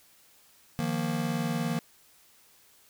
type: chord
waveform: square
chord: Eb suspended second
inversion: none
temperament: just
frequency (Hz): 155.56 / 175.01 / 233.3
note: Eb3 / F3 / Bb3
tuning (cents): 0 / +4 / +2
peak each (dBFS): -33 / -34 / -32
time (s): 0.79-1.79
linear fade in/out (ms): 0
effects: white hiss -60 dBFS RMS until 2.89 s